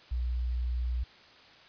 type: tone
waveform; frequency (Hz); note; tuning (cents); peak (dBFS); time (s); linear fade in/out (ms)
sine; 61; B1; -21; -28; 0.11-1.04; 10
effects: white hiss -55 dBFS RMS until 1.68 s + resampled to 11025 Hz